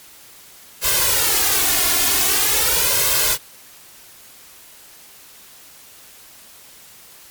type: noise with flanger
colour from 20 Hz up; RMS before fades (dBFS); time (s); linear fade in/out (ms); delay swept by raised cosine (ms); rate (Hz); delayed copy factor
white; -17; 0.81-3.38; 50; 1.9 to 2.84; 0.44; +0.8
effects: white hiss -44 dBFS RMS until 7.3 s + MP3 96 kbps